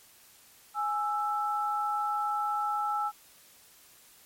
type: tone pair together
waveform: sine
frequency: 833.4 / 1323 Hz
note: G#5 / E6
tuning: +6 / +6 cents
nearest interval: minor sixth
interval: 800 cents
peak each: -30 / -30 dBFS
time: 0.74-3.12 s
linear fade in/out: 50 ms
effects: white hiss -57 dBFS RMS until 4.25 s + MP3 64 kbps